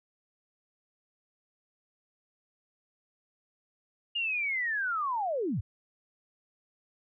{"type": "linear sweep", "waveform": "sine", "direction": "down", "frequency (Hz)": [2860, 70.7], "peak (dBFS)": -28, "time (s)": [4.15, 5.61], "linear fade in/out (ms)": 10, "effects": []}